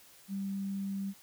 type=tone; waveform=sine; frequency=196.2 Hz; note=G3; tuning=2 cents sharp; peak=-33 dBFS; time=0.28-1.14 s; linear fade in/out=50 ms; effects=white hiss -58 dBFS RMS until 1.22 s